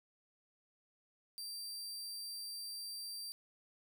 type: tone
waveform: sawtooth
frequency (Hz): 4699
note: D8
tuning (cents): 0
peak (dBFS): -40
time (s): 1.38-3.32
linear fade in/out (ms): 0
effects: none